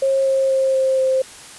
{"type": "tone with pitch steps", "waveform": "sine", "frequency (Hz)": [539, 535.3, 531.6, 527.9, 524.3], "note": ["C#5", "C5", "C5", "C5", "C5"], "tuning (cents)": [-49, 39, 27, 15, 3], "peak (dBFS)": -14, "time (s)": [0.02, 1.22], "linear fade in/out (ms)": 5, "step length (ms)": 240, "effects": ["white hiss -39 dBFS RMS until 1.58 s", "resampled to 24000 Hz"]}